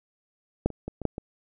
clicks, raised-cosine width 2 ms, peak -9 / -25 / -20 / -22 / -10 / -20 dBFS, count 6, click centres 0.66 / 0.703 / 0.88 / 1.017 / 1.053 / 1.181 s, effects none

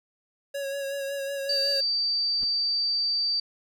square tone with vibrato, 554.4 Hz, C#5, in tune, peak -30 dBFS, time 0.54-1.81 s, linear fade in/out 10 ms, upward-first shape sine, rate 5.4 Hz, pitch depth 26 cents each way
sine tone, 4641 Hz, D8, 21 cents flat, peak -23 dBFS, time 1.49-3.4 s, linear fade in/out 5 ms
brown noise with exponential growth, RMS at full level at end -35 dBFS, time 2.36-2.44 s, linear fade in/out 2 ms, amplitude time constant 17 ms
effects none

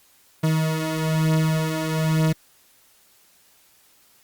40% pulse beating tone pair, 157.5 / 158.6 Hz, D#3 / D#3, +21 / +33 cents, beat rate 1.1 Hz, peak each -24 / -20 dBFS, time 0.43-2.33 s, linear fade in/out 10 ms, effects white hiss -57 dBFS RMS until 4.23 s + Opus 48 kbps

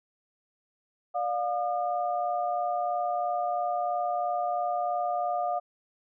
sine tone cluster, 588 / 711 / 1212 Hz, D5 / F5 / D#6, +2 / +31 / -46 cents, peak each -34 / -27 / -36 dBFS, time 1.14-5.6 s, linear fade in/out 20 ms, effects none

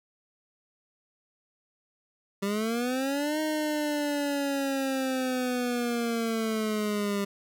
25% pulse linear two-way sweep, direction up then down, 195.4 to 311.1 to 199.1 Hz, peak -23 dBFS, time 2.42-7.25 s, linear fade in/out 10 ms, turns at 3.4 s, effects none

